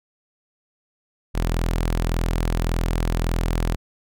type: tone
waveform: sawtooth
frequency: 41.76 Hz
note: E1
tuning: 23 cents sharp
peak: -16 dBFS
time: 1.34-3.76 s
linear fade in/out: 20 ms
effects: none